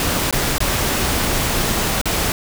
pink noise with dropouts, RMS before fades -19 dBFS, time 0-2.32 s, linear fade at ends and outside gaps 1 ms, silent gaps 0.31-0.326 / 0.582-0.604 / 2.014-2.056 s, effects none

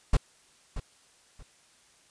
brown noise with echo, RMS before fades -20 dBFS, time 0.13-0.17 s, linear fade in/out 5 ms, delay 630 ms, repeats 2, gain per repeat -13 dB, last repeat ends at 1.43 s, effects white hiss -61 dBFS RMS until 2.1 s + resampled to 22050 Hz

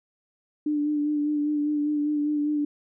sine tone with vibrato, 296.5 Hz, D4, 17 cents sharp, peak -22 dBFS, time 0.66-2.65 s, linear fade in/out 5 ms, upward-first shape sine, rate 5 Hz, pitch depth 25 cents each way, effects none

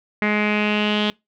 sawtooth tone with low-pass filter sweep, 210 Hz, G#3, 19 cents sharp, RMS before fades -20 dBFS, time 0.22-1.1 s, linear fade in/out 0 ms, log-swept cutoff 2100 to 3300 Hz, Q 6.2, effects noise-tail reverb RT60 0.2 s tail -25 dB re dry

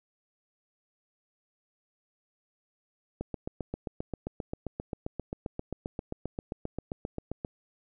click train, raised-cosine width 2 ms, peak -20 dBFS, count 33, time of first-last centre 3.21-7.448 s, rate 7.55 Hz, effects none

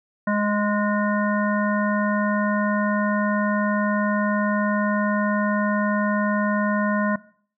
harmonic tone with a mistuned harmonic, 207.7 Hz, G#3, in tune, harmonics 1 / 3 / 5 / 7 / 9, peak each -21 / -26 / -28 / -29 / -31 dBFS, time 0.27-7.16 s, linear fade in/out 5 ms, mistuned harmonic 9, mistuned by -35 cents, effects noise-tail reverb RT60 0.5 s tail -19 dB re dry

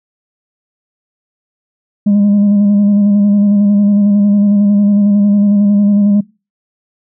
sine tone with vibrato, 203.8 Hz, G#3, 32 cents flat, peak -4 dBFS, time 2.06-6.21 s, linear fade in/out 10 ms, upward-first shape square, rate 11 Hz, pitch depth 23 cents each way, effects noise-tail reverb RT60 0.3 s tail -24 dB re dry + tanh soft clip ceiling -5 dBFS

